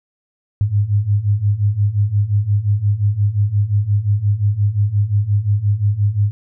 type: beating tone pair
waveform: sine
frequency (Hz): 99.5 / 105.2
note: G2 / G#2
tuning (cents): +26 / +23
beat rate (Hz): 5.7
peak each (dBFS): -18 / -15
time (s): 0.61-6.31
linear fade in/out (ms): 0
effects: none